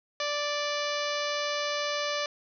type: harmonic tone with a mistuned harmonic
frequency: 586 Hz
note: D5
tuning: 4 cents flat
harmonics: 1 / 2 / 3 / 4 / 5 / 6 / 7 / 8 / 9 / 10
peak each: -32 / -35 / -37 / -38 / -39 / -40 / -40 / -41 / -42 / -42 dBFS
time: 0.2-2.26 s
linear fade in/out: 2 ms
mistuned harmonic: 10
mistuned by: +43 cents
effects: none